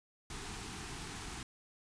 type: band-stop noise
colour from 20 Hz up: pink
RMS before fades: -44 dBFS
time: 0.3-1.43 s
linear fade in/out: 2 ms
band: 460 to 700 Hz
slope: 96 dB/octave
effects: resampled to 22050 Hz